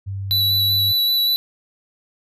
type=tone; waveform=sine; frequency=97.8 Hz; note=G2; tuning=4 cents flat; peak=-24 dBFS; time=0.06-0.93 s; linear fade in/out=20 ms
type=tone with vibrato; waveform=square; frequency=3951 Hz; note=B7; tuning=in tune; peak=-16 dBFS; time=0.31-1.36 s; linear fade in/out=0 ms; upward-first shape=square; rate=5.2 Hz; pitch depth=10 cents each way
effects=none